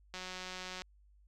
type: click train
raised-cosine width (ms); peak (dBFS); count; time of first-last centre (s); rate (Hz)
0.2; -26; 126; 0.14-0.819; 184
effects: added 50 Hz sine -61 dBFS peak until 1.27 s